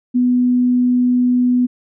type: tone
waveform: sine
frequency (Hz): 247.8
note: B3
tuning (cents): +6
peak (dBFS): -11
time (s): 0.14-1.67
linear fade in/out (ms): 20
effects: none